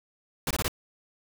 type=noise bursts; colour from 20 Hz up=pink; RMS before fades=-28 dBFS; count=4; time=0.47-0.681 s; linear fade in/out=2 ms; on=37 ms; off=21 ms; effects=none